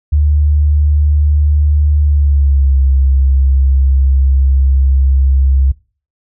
sine tone with pitch glide, 74 to 67.08 Hz, D2 to C2, +14 to +44 cents, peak -7 dBFS, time 0.12-5.72 s, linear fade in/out 10 ms, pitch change -170 cents, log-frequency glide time 2-2.79 s, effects noise-tail reverb RT60 0.4 s tail -22 dB re dry

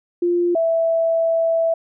sine tone pair in turn, 349.2 / 659.2 Hz, F4 / E5, 0 / 0 cents, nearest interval major seventh, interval 1100 cents, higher second, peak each -15 dBFS, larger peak neither, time 0.22-0.55 / 0.55-1.74 s, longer second, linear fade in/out 5 ms, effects none

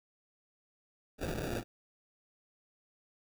violet noise with sample-and-hold, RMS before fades -37 dBFS, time 1.18-1.64 s, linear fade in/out 50 ms, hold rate 1050 Hz, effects none

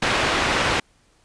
white low-pass noise, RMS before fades -21 dBFS, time 0.02-0.8 s, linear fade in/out 5 ms, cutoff 2400 Hz, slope 12 dB/octave, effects pink hiss -60 dBFS RMS until 1.24 s + resampled to 22050 Hz

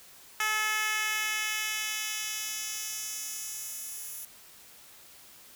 10% pulse tone with high-pass filter sweep, 430.4 Hz, A4, 38 cents flat, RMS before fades -33 dBFS, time 0.4-4.25 s, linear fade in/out 2 ms, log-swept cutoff 1300 to 11000 Hz, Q 0.97, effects white hiss -53 dBFS RMS until 5.55 s

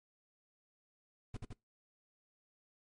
brown noise with echo, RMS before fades -40 dBFS, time 1.34-1.37 s, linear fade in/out 5 ms, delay 81 ms, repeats 2, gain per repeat -2 dB, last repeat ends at 1.532 s, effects noise-tail reverb RT60 0.2 s tail -23 dB re dry + MP3 48 kbps

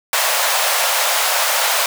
pink high-pass noise, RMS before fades -17 dBFS, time 0.13-1.86 s, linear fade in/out 2 ms, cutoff 560 Hz, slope 48 dB/octave, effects none

